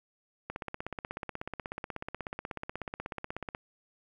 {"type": "click train", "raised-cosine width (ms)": 0.5, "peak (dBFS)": -21, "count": 51, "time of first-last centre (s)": [0.5, 3.549], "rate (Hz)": 16.4, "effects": ["10-bit"]}